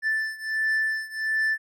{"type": "beating tone pair", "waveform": "triangle", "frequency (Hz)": [1760, 1761.4], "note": ["A6", "A6"], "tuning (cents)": [0, 1], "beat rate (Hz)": 1.4, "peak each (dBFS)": [-24, -26], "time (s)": [0.02, 1.58], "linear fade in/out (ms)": 50, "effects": []}